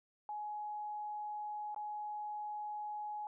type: tone with dropouts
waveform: sine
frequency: 840 Hz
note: G#5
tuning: 19 cents sharp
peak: -39 dBFS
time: 0.29-3.27 s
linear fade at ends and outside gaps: 1 ms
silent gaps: 1.746-1.762 s
effects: none